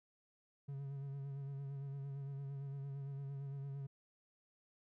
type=tone with vibrato; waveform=triangle; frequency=138.59 Hz; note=C#3; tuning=in tune; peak=-40 dBFS; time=0.68-3.87 s; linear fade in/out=10 ms; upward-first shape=sine; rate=8.8 Hz; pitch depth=33 cents each way; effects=none